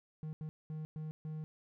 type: tone bursts at uneven times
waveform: triangle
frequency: 155.56 Hz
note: D#3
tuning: in tune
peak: -37 dBFS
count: 5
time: 0.23-0.33 / 0.41-0.49 / 0.7-0.85 / 0.96-1.11 / 1.25-1.44 s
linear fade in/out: 0 ms
effects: none